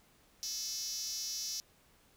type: tone with high-pass filter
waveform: 5% pulse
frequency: 434.4 Hz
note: A4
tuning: 22 cents flat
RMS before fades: -39 dBFS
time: 0.43-1.6 s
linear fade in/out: 0 ms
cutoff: 5600 Hz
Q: 4.6
effects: pink hiss -66 dBFS RMS until 2.16 s